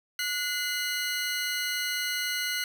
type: tone pair together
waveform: 20% pulse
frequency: 1458 / 2052 Hz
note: F#6 / C7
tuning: -26 / -34 cents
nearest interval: tritone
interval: 592 cents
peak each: -26 dBFS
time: 0.19-2.64 s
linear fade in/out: 2 ms
effects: none